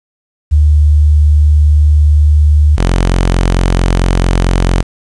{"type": "tone pair in turn", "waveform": ["sine", "sawtooth"], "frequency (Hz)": [74.8, 44.48], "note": ["D2", "F1"], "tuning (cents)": [32, 32], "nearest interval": "major sixth", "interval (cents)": 900, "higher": "first", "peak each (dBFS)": -4, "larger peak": "neither", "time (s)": [[0.51, 2.77], [2.77, 4.83]], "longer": "first", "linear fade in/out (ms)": 20, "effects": ["resampled to 22050 Hz", "7-bit"]}